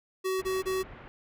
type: tone bursts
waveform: square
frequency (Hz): 377.1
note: F#4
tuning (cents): +33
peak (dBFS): -28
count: 3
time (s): 0.24-0.834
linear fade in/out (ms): 20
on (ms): 180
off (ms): 27
type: low-pass noise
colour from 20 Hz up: pink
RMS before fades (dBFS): -47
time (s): 0.39-1.08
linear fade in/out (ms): 0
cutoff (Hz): 2500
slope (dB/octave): 24
effects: none